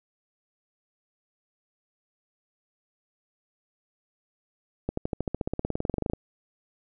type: accelerating click train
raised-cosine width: 2 ms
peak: -14 dBFS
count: 23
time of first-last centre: 4.89-6.135 s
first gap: 84 ms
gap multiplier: 0.96
effects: none